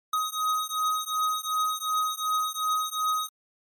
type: beating tone pair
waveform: square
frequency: 1256 / 1258.7 Hz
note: D#6 / D#6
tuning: +16 / +20 cents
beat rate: 2.7 Hz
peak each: -29 dBFS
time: 0.13-3.29 s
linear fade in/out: 5 ms
effects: MP3 96 kbps